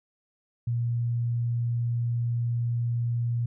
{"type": "tone", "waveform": "sine", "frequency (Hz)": 118.6, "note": "A#2", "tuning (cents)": 30, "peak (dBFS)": -24, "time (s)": [0.67, 3.46], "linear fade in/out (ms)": 5, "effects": []}